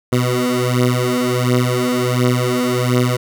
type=beating tone pair; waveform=15% pulse; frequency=123.47 / 124.87 Hz; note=B2 / B2; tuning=0 / +20 cents; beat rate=1.4 Hz; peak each=-11 dBFS; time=0.12-3.17 s; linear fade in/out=10 ms; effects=none